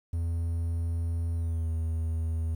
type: tone with pitch glide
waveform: triangle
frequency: 83.7 to 81.27 Hz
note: E2 to E2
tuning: +27 to -24 cents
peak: -25 dBFS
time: 0.13-2.55 s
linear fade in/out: 5 ms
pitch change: -51 cents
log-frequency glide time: 1.34-1.7 s
effects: 10-bit